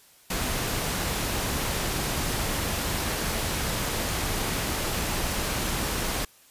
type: noise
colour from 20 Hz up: pink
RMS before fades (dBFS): -28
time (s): 0.3-6.25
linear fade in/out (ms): 5
effects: white hiss -56 dBFS RMS until 6.5 s + resampled to 32000 Hz